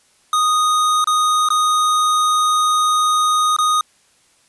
square tone with dropouts, 1241 Hz, D#6, 5 cents flat, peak -14 dBFS, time 0.33-3.81 s, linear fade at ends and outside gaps 2 ms, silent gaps 1.043-1.072 / 1.488-1.503 / 3.565-3.586 s, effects white hiss -56 dBFS RMS until 4.48 s + resampled to 24000 Hz

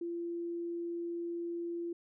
sine tone, 341.9 Hz, F4, 37 cents flat, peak -35 dBFS, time 0.01-1.93 s, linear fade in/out 5 ms, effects none

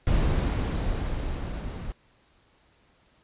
brown noise with level ramp, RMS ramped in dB -22 to -35 dBFS, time 0.07-1.92 s, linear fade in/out 0 ms, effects pink hiss -63 dBFS RMS until 3.23 s + resampled to 8000 Hz

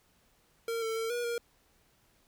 square tone with pitch steps, 459.6 / 447.6 / 452 / 480.9 / 470.9 Hz, A#4 / A4 / A4 / B4 / A#4, -25 / +30 / +47 / -46 / +18 cents, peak -32 dBFS, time 0.68-1.38 s, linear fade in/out 2 ms, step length 140 ms, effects pink hiss -68 dBFS RMS until 2.27 s

